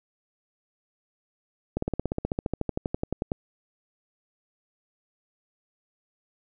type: slowing click train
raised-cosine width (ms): 2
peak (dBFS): -13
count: 22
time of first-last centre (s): 1.77-3.319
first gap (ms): 54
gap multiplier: 1.03
effects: none